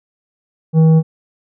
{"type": "tone with tanh clipping", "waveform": "triangle", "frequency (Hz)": 160.2, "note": "E3", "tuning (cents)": -49, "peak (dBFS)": -8, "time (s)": [0.73, 1.03], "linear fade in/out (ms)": 50, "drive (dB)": 12, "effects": []}